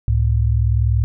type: tone pair together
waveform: sine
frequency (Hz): 68.4 / 108.92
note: C#2 / A2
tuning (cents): -23 / -17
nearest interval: minor sixth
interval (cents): 806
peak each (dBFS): -16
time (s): 0.08-1.04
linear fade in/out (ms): 0
effects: none